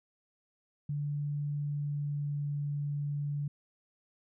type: tone with pitch glide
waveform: sine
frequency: 145.7 to 144.78 Hz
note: D3 to D3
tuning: -13 to -24 cents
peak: -31 dBFS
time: 0.89-3.48 s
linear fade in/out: 5 ms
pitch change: -11 cents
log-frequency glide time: 1.54-2.47 s
effects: none